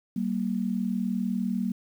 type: tone pair together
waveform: sine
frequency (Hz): 193.15 / 233.1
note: G3 / A#3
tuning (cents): -25 / 0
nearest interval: minor third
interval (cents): 325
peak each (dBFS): -28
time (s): 0.16-1.72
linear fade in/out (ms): 5
effects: 9-bit